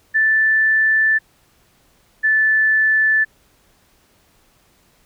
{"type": "tone pair in turn", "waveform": "sine", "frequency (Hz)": [1760, 1750.7], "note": ["A6", "A6"], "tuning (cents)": [0, -9], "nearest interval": "unison", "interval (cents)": 9, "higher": "first", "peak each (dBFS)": -12, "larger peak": "neither", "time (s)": [[0.14, 1.19], [2.23, 3.25]], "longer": "first", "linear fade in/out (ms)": 20, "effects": ["pink hiss -57 dBFS RMS until 5.05 s"]}